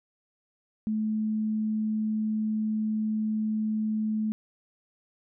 sine tone, 216.3 Hz, A3, 29 cents flat, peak -25 dBFS, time 0.87-4.32 s, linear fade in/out 0 ms, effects none

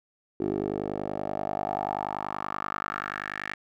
10% pulse tone with band-pass filter sweep, 50.4 Hz, G1, 49 cents sharp, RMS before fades -32 dBFS, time 0.4-3.54 s, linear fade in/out 5 ms, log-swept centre 370 to 1900 Hz, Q 4, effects none

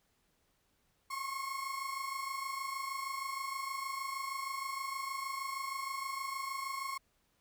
35% pulse tone pair together, 1074 / 1100.4 Hz, C6 / C#6, +45 / -13 cents, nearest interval unison, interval 42 cents, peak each -38 / -39 dBFS, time 1.1-6.98 s, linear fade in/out 10 ms, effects pink hiss -75 dBFS RMS until 7.4 s

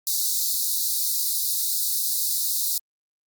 white high-pass noise, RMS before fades -24 dBFS, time 0.07-2.78 s, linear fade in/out 2 ms, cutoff 3800 Hz, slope 96 dB/octave, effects Opus 48 kbps

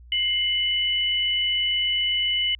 sine tone pair together, 2110 / 2973 Hz, C7 / F#7, +14 / +8 cents, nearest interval tritone, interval 594 cents, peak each -28 / -21 dBFS, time 0.12-2.55 s, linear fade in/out 2 ms, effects added 60 Hz sine -44 dBFS peak until 2.59 s

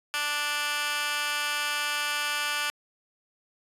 15% pulse tone with high-pass filter, 293.8 Hz, D4, 1 cent sharp, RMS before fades -29 dBFS, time 0.14-2.7 s, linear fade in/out 0 ms, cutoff 1800 Hz, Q 2.6, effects resampled to 32000 Hz

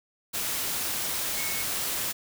sine tone in noise, 2195 Hz, C#7, 18 cents flat, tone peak -36 dBFS, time 1.36-1.64 s, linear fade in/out 20 ms, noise white, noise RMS -30 dBFS, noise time 0.33-2.13 s, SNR -9 dB, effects none

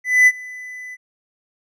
triangle tone with ADSR envelope, 2000 Hz, B6, 21 cents sharp, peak -5 dBFS, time 0.04-0.97 s, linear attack 230 ms, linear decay 45 ms, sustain -24 dB, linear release 36 ms, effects none

